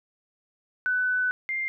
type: tone pair in turn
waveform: sine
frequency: 1499 / 2104 Hz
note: F#6 / C7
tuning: +22 / +9 cents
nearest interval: tritone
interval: 587 cents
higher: second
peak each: -22 / -26 dBFS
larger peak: first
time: 0.86-1.31 / 1.49-1.68 s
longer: first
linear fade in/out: 0 ms
effects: none